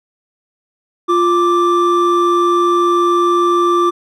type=tone pair together; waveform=triangle; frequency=349.2 / 1174.7 Hz; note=F4 / D6; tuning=0 / 0 cents; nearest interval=octave + major sixth; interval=2100 cents; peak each=-11 dBFS; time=1.08-3.91 s; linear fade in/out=20 ms; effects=none